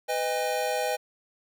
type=tone cluster; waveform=square; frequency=502 / 623 / 808 Hz; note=B4 / D#5 / G#5; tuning=+28 / +2 / -48 cents; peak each=-31 dBFS; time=0.08-0.97 s; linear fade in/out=20 ms; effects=none